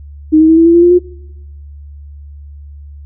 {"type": "tone with pitch steps", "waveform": "sine", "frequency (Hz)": [311.1, 317.3, 323.6, 330, 336.5, 343.2, 350, 356.9], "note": ["D#4", "D#4", "E4", "E4", "E4", "F4", "F4", "F4"], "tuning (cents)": [0, 34, -32, 2, 36, -30, 4, 38], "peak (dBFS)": -3, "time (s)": [0.32, 0.992], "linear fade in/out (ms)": 20, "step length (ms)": 84, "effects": ["noise-tail reverb RT60 0.9 s tail -22 dB re dry", "added 72 Hz sine -29 dBFS peak until 3.05 s"]}